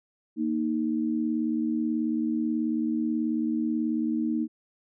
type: tone pair together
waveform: sine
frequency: 232.7 / 311.1 Hz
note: A#3 / D#4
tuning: -3 / 0 cents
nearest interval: perfect fourth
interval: 503 cents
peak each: -27 dBFS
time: 0.36-4.48 s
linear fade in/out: 50 ms
effects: none